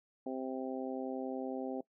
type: harmonic tone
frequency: 130.81 Hz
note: C3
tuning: in tune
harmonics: 2 / 3 / 4 / 5 / 6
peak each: -39 / -43 / -43 / -46 / -46 dBFS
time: 0.26-1.81 s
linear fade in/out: 5 ms
effects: noise-tail reverb RT60 0.1 s tail -20 dB re dry